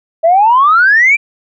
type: exponential sweep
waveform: sine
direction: up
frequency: 637 to 2400 Hz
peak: -4 dBFS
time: 0.23-1.17 s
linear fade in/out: 20 ms
effects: tanh soft clip ceiling 0 dBFS